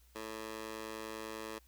15% pulse tone with high-pass filter, 110 Hz, A2, in tune, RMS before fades -44 dBFS, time 0.15-1.59 s, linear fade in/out 10 ms, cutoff 470 Hz, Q 0.92, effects added 60 Hz sine -62 dBFS peak until 1.67 s + white hiss -69 dBFS RMS until 1.67 s

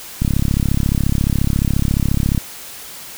click train, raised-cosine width 5 ms, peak -4 dBFS, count 75, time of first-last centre 0.22-2.377 s, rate 34.3 Hz, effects white hiss -34 dBFS RMS until 3.17 s

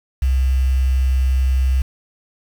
sine tone with quantisation, 65.1 Hz, C2, 8 cents flat, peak -13 dBFS, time 0.22-1.82 s, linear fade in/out 5 ms, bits 6, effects none

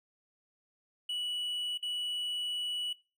triangle tone with dropouts, 2945 Hz, F#7, 9 cents flat, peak -31 dBFS, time 1.09-2.93 s, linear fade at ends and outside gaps 5 ms, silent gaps 1.776-1.826 s, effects noise-tail reverb RT60 0.3 s tail -19 dB re dry

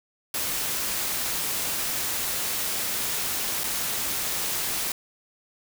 white noise with dropouts, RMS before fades -28 dBFS, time 0.34-4.92 s, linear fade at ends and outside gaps 2 ms, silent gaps 3.636-3.64 s, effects none

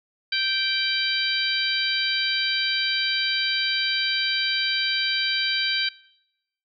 harmonic tone, 780 Hz, G5, 9 cents flat, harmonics 2 / 3 / 4 / 5 / 6, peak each -28 / -28 / -28 / -28 / -28 dBFS, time 0.32-5.89 s, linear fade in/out 5 ms, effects noise-tail reverb RT60 0.9 s tail -24 dB re dry

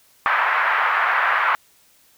pink band-pass noise, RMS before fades -19 dBFS, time 0.26-1.55 s, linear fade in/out 0 ms, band 950 to 1900 Hz, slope 24 dB/octave, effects white hiss -56 dBFS RMS until 2.17 s

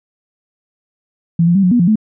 sine tone with pitch steps, 167.9 / 172.8 / 195.9 / 180.6 / 242.2 / 173.5 / 216.4 Hz, E3 / F3 / G3 / F#3 / B3 / F3 / A3, +32 / -18 / -1 / -42 / -34 / -11 / -29 cents, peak -8 dBFS, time 1.39-1.957 s, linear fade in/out 5 ms, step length 81 ms, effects none

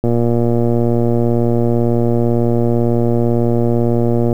click train, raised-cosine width 2 ms, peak -3 dBFS, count 507, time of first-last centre 0.04-4.328 s, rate 118 Hz, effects 7-bit

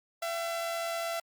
sawtooth tone pair together, 673.1 / 763 Hz, E5 / G5, +36 / -47 cents, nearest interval major second, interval 217 cents, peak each -28 / -40 dBFS, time 0.22-1.2 s, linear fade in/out 5 ms, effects Opus 48 kbps

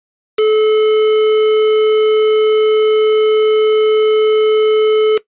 triangle tone with quantisation, 431.7 Hz, A4, 33 cents flat, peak -6 dBFS, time 0.38-5.18 s, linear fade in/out 10 ms, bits 3, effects noise-tail reverb RT60 0.1 s tail -17 dB re dry + resampled to 8000 Hz

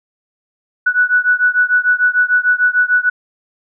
sine beating tone pair, 1475 / 1481.7 Hz, F#6 / F#6, -6 / +2 cents, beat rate 6.7 Hz, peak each -13 / -14 dBFS, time 0.86-3.1 s, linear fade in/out 10 ms, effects none

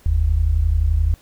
sine tone pair together, 46.25 / 77.78 Hz, F#1 / D#2, 0 / 0 cents, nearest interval major sixth, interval 900 cents, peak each -18 / -16 dBFS, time 0.06-1.14 s, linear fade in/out 0 ms, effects pink hiss -52 dBFS RMS until 1.21 s

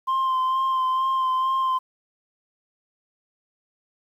sine tone with vibrato, 1046.5 Hz, C6, in tune, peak -17 dBFS, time 0.07-1.79 s, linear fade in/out 20 ms, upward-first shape sine, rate 2.2 Hz, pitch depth 21 cents each way, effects tanh soft clip ceiling -19 dBFS + 9-bit

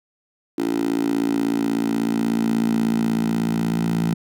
10% pulse tone with high-pass filter sweep, 56.4 Hz, A1, 44 cents sharp, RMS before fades -21 dBFS, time 0.58-4.14 s, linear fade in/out 5 ms, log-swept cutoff 310 to 180 Hz, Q 5.2, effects none

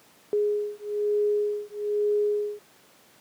sine beating tone pair, 415.4 / 416.5 Hz, G#4 / G#4, 0 / +5 cents, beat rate 1.1 Hz, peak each -26 dBFS, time 0.33-2.59 s, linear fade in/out 0 ms, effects pink hiss -56 dBFS RMS until 3.2 s + high-pass 200 Hz 12 dB/octave

